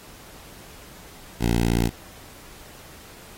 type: tone with notch filter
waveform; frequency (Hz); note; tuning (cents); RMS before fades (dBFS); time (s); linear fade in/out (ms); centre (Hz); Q
10% pulse; 58; A#1; -8; -21; 1.39-1.91; 50; 1200; 1.3
effects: pink hiss -46 dBFS RMS until 3.37 s + AAC 48 kbps